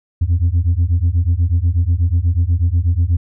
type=beating tone pair; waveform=sine; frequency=82.1 / 90.3 Hz; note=E2 / F#2; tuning=-6 / -42 cents; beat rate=8.2 Hz; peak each=-13 dBFS; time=0.21-3.17 s; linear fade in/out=10 ms; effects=tanh soft clip ceiling -9 dBFS